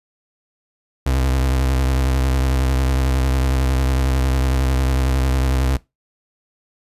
35% pulse tone with vibrato, 65.41 Hz, C2, in tune, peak -14 dBFS, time 1.06-5.77 s, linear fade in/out 5 ms, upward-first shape sine, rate 11 Hz, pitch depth 59 cents each way, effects noise-tail reverb RT60 0.2 s tail -20 dB re dry + resampled to 32000 Hz

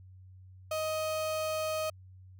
35% pulse tone, 627 Hz, D#5, 13 cents sharp, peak -29 dBFS, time 0.71-1.9 s, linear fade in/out 5 ms, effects added 93 Hz sine -50 dBFS peak until 2.39 s

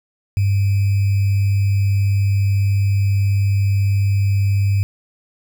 sine tone with sample-and-hold, 99.2 Hz, G2, 21 cents sharp, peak -13 dBFS, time 0.37-4.83 s, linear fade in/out 0 ms, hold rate 2450 Hz, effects none

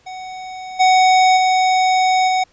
square tone with level steps, 746 Hz, F#5, 14 cents sharp, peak -29 / -10 / -13 / -15 dBFS, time 0.06-2.44 s, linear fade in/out 10 ms, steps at 0.79 / 1.36 / 2.27 s, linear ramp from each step 20 ms, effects pink hiss -55 dBFS RMS until 2.52 s + resampled to 16000 Hz

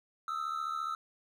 triangle tone pair together, 1253 / 1327.5 Hz, D#6 / E6, +12 / +12 cents, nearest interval minor second, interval 100 cents, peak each -36 / -33 dBFS, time 0.28-0.95 s, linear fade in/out 2 ms, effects none

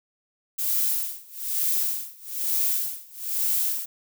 violet noise with tremolo, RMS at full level -23 dBFS, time 0.58-3.86 s, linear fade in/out 10 ms, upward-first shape sine, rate 1.1 Hz, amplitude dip 95%, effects none

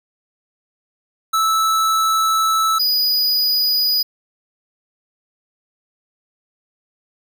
square tone pair in turn, 1312 / 4936 Hz, E6 / D#8, -9 / -15 cents, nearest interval octave + major seventh, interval 2294 cents, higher second, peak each -15 / -15 dBFS, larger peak neither, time 1.33-2.79 / 2.79-4.03 s, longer first, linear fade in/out 10 ms, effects none

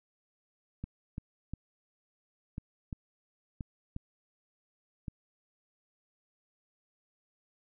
clicks, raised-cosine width 5 ms, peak -25 dBFS, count 8, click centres 0.84 / 1.181 / 1.536 / 2.581 / 2.928 / 3.608 / 3.964 / 5.082 s, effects none

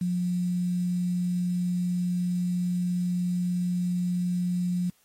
sine tone with quantisation, 178.3 Hz, F3, 36 cents sharp, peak -24 dBFS, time 0.01-4.9 s, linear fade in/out 5 ms, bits 8, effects white hiss -65 dBFS RMS until 5.04 s + AAC 48 kbps

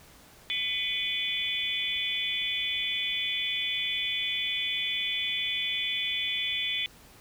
sine tone cluster, 2002 / 2239 / 2458 / 3048 / 3448 Hz, B6 / C#7 / D#7 / G7 / A7, +23 / +17 / -22 / -49 / -36 cents, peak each -39 / -37 / -35 / -35 / -30 dBFS, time 0.5-6.86 s, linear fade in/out 0 ms, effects pink hiss -54 dBFS RMS until 7.2 s

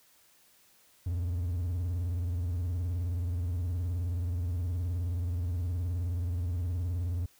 triangle tone with vibrato, 87.31 Hz, F2, in tune, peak -27 dBFS, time 1.06-7.26 s, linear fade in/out 5 ms, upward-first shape sine, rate 19 Hz, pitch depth 120 cents each way, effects white hiss -63 dBFS RMS until 7.39 s

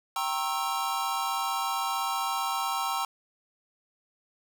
square chord, G diminished seventh, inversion none, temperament equal with one note detuned, 784 / 932.3 / 1080.9 / 1318.5 Hz, G5 / Bb5 / Db6 / Fb6, 0 / 0 / -44 / 0 cents, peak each -34 dBFS, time 0.16-3.05 s, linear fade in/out 2 ms, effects none

